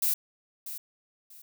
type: noise with echo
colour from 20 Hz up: violet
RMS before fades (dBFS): -26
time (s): 0.02-0.14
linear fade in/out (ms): 5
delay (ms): 640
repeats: 2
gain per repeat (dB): -12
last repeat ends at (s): 1.42
effects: none